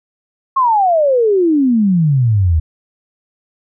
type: exponential sweep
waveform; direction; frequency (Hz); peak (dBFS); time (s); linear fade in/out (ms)
sine; down; 1100 to 76; -9; 0.56-2.6; 10
effects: none